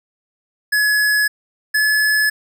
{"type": "tone pair in turn", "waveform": "square", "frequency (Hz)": [1696, 1713.7], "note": ["G#6", "A6"], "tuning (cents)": [36, -46], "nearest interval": "unison", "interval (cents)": 18, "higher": "second", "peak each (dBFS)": -14, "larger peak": "neither", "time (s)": [[0.72, 1.28], [1.74, 2.3]], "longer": "neither", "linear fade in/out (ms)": 10, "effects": []}